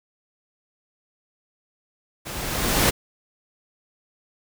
pink noise with level ramp, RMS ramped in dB -34 to -17 dBFS, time 2.25-2.91 s, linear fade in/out 20 ms, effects none

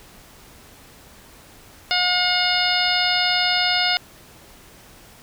harmonic tone, 720 Hz, F#5, 47 cents flat, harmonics 1 / 2 / 3 / 4 / 5 / 6 / 7, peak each -25 / -25 / -25 / -25 / -25 / -25 / -25 dBFS, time 1.91-3.97 s, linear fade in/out 0 ms, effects pink hiss -47 dBFS RMS until 5.22 s

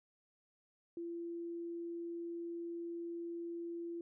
sine tone, 340 Hz, F4, 46 cents flat, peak -40 dBFS, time 0.97-4.01 s, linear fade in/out 2 ms, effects none

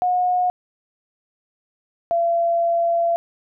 sine tone pair in turn, 724 / 679.8 Hz, F#5 / F5, -38 / -47 cents, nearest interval minor second, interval 109 cents, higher first, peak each -16 dBFS, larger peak neither, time 0.02-0.5 / 2.11-3.16 s, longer second, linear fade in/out 0 ms, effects none

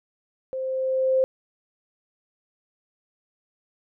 sine tone with level ramp, 523.3 Hz, C5, in tune, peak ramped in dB -27 to -16 dBFS, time 0.53-1.24 s, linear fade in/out 0 ms, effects none

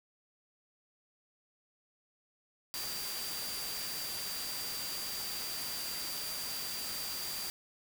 sine tone in noise, 4721 Hz, D8, 8 cents sharp, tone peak -41 dBFS, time 2.74-7.5 s, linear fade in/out 0 ms, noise white, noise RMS -40 dBFS, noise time 2.74-7.5 s, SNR -4 dB, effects none

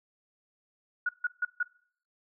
sine tone bursts, 1457 Hz, F#6, 27 cents flat, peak -25 dBFS, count 4, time 1.06-1.63 s, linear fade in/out 5 ms, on 30 ms, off 150 ms, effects noise-tail reverb RT60 0.6 s tail -24 dB re dry

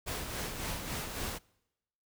pink noise with tremolo, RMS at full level -36 dBFS, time 0.06-1.39 s, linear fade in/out 20 ms, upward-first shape sine, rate 3.6 Hz, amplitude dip 45%, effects noise-tail reverb RT60 0.9 s tail -25 dB re dry

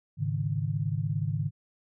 sine chord, Ab suspended fourth, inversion none, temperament equal with one note detuned, 105.28 / 138.59 / 155.56 Hz, Ab2 / Db3 / Eb3, +24 / 0 / 0 cents, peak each -31 / -31 / -31 dBFS, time 0.17-1.51 s, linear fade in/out 50 ms, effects none

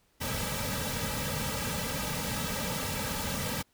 pink noise with comb filter, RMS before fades -33 dBFS, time 0.2-3.63 s, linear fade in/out 20 ms, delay 2.8 ms, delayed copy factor -1, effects pink hiss -69 dBFS RMS until 3.73 s

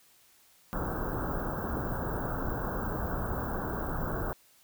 pink band-stop noise, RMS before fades -33 dBFS, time 0.73-4.33 s, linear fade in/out 0 ms, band 1600 to 16000 Hz, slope 96 dB/octave, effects white hiss -62 dBFS RMS until 4.63 s

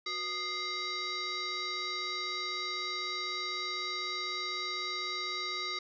sine tone with frequency modulation, 2960 Hz, F#7, in tune, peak -33 dBFS, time 0.06-5.79 s, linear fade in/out 5 ms, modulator 864 Hz, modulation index 2.5, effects none

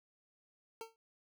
25% pulse tone with exponential decay, 450 Hz, A4, 39 cents sharp, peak -36 dBFS, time 0.81-0.96 s, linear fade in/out 1 ms, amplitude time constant 31 ms, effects none

